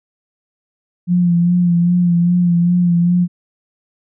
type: tone with vibrato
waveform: sine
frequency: 174.61 Hz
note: F3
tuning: in tune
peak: -10 dBFS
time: 1.07-3.28 s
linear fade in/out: 50 ms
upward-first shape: sine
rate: 2.5 Hz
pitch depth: 34 cents each way
effects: none